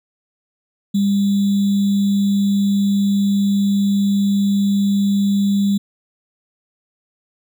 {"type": "tone with sample-and-hold", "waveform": "sine", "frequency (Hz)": 200, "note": "G3", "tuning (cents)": 35, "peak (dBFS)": -13, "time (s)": [0.94, 5.78], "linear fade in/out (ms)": 10, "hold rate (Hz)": 3675, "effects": []}